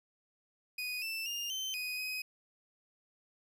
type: tone with pitch steps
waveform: 30% pulse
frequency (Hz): 2485 / 2660 / 2816 / 3086 / 2496 / 2517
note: D#7 / E7 / F7 / G7 / D#7 / D#7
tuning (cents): -3 / +15 / +14 / -28 / +5 / +19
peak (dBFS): -33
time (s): 0.78-2.22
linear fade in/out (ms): 5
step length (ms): 240
effects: none